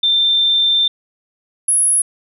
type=tone pair in turn; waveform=sine; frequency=3576 / 10716 Hz; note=A7 / E9; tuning=+27 / +27 cents; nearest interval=octave + perfect fifth; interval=1900 cents; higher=second; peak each=-11 dBFS; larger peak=neither; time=0.03-0.88 / 1.68-2.02 s; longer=first; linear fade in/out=5 ms; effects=none